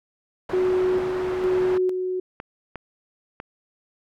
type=low-pass noise; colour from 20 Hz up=white; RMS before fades=-34 dBFS; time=0.49-1.78 s; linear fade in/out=5 ms; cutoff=1100 Hz; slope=12 dB/octave
type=tone with tremolo; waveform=sine; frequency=368.7 Hz; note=F#4; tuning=6 cents flat; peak=-18 dBFS; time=0.53-2.2 s; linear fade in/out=5 ms; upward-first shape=square; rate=1.1 Hz; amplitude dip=45%
type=clicks; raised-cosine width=0.5 ms; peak=-19 dBFS; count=3; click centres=2.401 / 2.757 / 3.401 s
effects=none